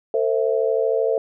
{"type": "chord", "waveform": "sine", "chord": "A minor", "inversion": "none", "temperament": "equal with one note detuned", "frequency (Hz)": [450.3, 523.3, 659.3], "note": ["A4", "C5", "E5"], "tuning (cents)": [40, 0, 0], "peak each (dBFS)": [-20, -22, -24], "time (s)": [0.14, 1.18], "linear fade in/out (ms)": 2, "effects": []}